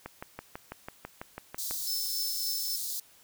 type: click train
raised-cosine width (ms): 0.5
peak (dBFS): -23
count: 11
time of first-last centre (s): 0.06-1.71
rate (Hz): 6.06
type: high-pass noise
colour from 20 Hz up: white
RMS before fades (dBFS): -35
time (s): 1.58-3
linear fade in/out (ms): 5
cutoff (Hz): 3900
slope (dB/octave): 48
type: tone with tremolo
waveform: square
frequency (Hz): 5274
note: E8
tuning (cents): 0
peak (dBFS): -31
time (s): 1.87-2.76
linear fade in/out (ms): 2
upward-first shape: triangle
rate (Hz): 3.6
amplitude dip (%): 50
effects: white hiss -59 dBFS RMS until 3.23 s